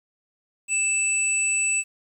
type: tone pair together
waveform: sine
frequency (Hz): 2637 / 7902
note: E7 / B8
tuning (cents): 0 / 0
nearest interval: octave + perfect fifth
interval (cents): 1900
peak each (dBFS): -23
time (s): 0.68-1.84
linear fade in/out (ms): 50
effects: 9-bit